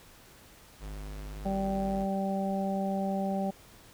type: tone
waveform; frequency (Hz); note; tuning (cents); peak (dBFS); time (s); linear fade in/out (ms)
square; 50.9; G#1; -34; -39; 0.79-2.07; 50
type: harmonic tone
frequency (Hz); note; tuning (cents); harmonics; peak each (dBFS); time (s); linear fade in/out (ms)
194.4; G3; -14; 1 / 2 / 3 / 4; -30 / -40 / -35 / -35; 1.45-3.51; 10
effects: pink hiss -55 dBFS RMS until 3.93 s